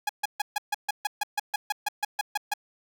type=tone bursts; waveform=sawtooth; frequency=830.6 Hz; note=G#5; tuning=in tune; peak=-20 dBFS; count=16; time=0.07-2.538 s; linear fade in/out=5 ms; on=23 ms; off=140 ms; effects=none